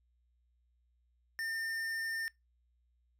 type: tone with tanh clipping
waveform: sine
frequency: 1807 Hz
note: A6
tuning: 46 cents sharp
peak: -37 dBFS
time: 1.39-2.28 s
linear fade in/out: 0 ms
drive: 15 dB
effects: noise-tail reverb RT60 0.2 s tail -24 dB re dry + added 60 Hz sine -70 dBFS peak until 3.19 s